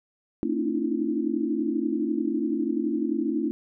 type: tone cluster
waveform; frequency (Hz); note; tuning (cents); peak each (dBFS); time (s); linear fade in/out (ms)
sine; 225.8 / 269.7 / 300.5 / 312.4 / 341; A3 / C#4 / D4 / D#4 / F4; +45 / -47 / +40 / +7 / -41; -30; 0.43-3.51; 0
effects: none